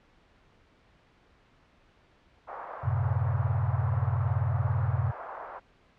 pink band-pass noise, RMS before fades -41 dBFS, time 2.47-5.6 s, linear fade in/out 20 ms, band 600 to 1300 Hz, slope 24 dB/octave
sine chord, F# diminished, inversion none, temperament equal, 92.5 / 110 / 130.81 Hz, F#2 / A2 / C3, 0 / 0 / 0 cents, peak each -29 dBFS, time 2.83-5.12 s, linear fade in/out 20 ms
effects pink hiss -62 dBFS RMS until 5.98 s + low-pass 3000 Hz 12 dB/octave

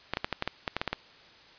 clicks, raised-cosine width 0.3 ms, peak -12 dBFS, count 11, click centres 0.136 / 0.171 / 0.245 / 0.327 / 0.424 / 0.476 / 0.678 / 0.766 / 0.815 / 0.877 / 0.93 s, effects white hiss -54 dBFS RMS until 1.58 s + resampled to 11025 Hz

